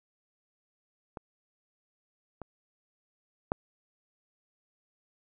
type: clicks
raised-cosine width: 1 ms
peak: -25 / -26 / -13 dBFS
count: 3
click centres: 1.172 / 2.417 / 3.519 s
effects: none